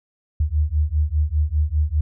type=beating tone pair; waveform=sine; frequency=73.42 / 78.42 Hz; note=D2 / D#2; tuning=0 / +14 cents; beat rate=5 Hz; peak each=-20 dBFS; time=0.4-2.01 s; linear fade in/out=5 ms; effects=none